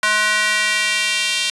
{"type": "tone with high-pass filter sweep", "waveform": "square", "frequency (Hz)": 212.3, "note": "G#3", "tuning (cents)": 38, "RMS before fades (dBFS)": -18, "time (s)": [0.03, 1.5], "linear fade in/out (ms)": 2, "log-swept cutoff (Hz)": [1400, 3100], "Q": 1.9, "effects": ["resampled to 24000 Hz", "7-bit"]}